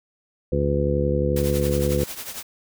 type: harmonic tone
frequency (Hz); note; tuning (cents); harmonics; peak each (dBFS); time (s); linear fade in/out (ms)
71.4; D2; -48; 1 / 2 / 3 / 4 / 5 / 6 / 7; -25 / -25 / -28 / -33 / -27 / -31 / -24; 0.52-2.04; 5
type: noise with tremolo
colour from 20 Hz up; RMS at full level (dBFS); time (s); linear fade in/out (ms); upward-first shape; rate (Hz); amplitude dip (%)
white; -31; 1.36-2.43; 5; triangle; 11; 75
effects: none